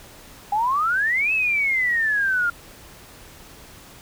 sine exponential two-way sweep, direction up then down, 800 to 2637 to 1389 Hz, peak -18 dBFS, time 0.52-2.5 s, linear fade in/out 5 ms, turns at 1.33 s, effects pink hiss -45 dBFS RMS until 4.01 s

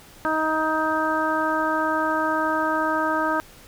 harmonic tone, 314 Hz, D#4, 16 cents sharp, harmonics 1 / 2 / 3 / 4 / 5, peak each -27 / -27 / -26 / -26 / -27 dBFS, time 0.25-3.4 s, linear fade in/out 0 ms, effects pink hiss -48 dBFS RMS until 3.67 s

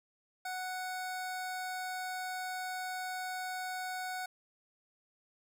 25% pulse tone, 740 Hz, F#5, in tune, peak -33 dBFS, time 0.45-4.26 s, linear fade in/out 5 ms, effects none

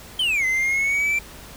triangle exponential two-way sweep, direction down then up, 3194 to 2040 to 2354 Hz, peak -17 dBFS, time 0.19-1.19 s, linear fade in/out 5 ms, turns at 0.45 s, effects added 52 Hz sine -48 dBFS peak until 1.56 s + pink hiss -42 dBFS RMS until 1.56 s

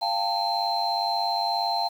sine tone cluster, 695 / 792 / 894 / 4124 Hz, F5 / G5 / A5 / C8, -9 / +18 / +27 / -26 cents, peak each -28 dBFS, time 0.01-1.89 s, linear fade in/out 20 ms, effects tanh soft clip ceiling -14 dBFS + 8-bit

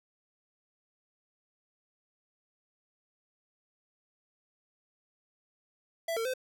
square tone with pitch steps, 664 / 454 / 514 Hz, E5 / A#4 / C5, +12 / -46 / -31 cents, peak -31 dBFS, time 6.08-6.338 s, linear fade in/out 5 ms, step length 86 ms, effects none

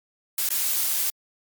blue noise with dropouts, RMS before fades -24 dBFS, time 0.38-1.1 s, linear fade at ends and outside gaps 1 ms, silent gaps 0.49-0.504 s, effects MP3 96 kbps

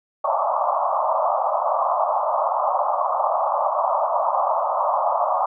pink band-pass noise, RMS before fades -21 dBFS, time 0.24-5.46 s, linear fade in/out 5 ms, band 580 to 1200 Hz, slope 96 dB/octave, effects none

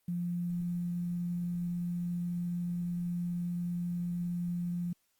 sine tone with quantisation, 174.61 Hz, F3, in tune, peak -31 dBFS, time 0.08-4.93 s, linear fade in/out 5 ms, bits 10, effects white hiss -75 dBFS RMS until 5.19 s + Opus 24 kbps

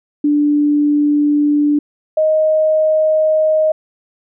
sine tone pair in turn, 293.7 / 624.3 Hz, D4 / D#5, 0 / +6 cents, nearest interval octave + minor second, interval 1306 cents, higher second, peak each -10 dBFS, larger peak neither, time 0.24-1.79 / 2.17-3.72 s, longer neither, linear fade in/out 5 ms, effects none

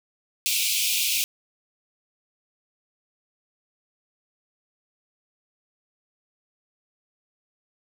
pink high-pass noise, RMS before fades -24 dBFS, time 0.46-1.24 s, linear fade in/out 0 ms, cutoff 2300 Hz, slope 96 dB/octave, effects none

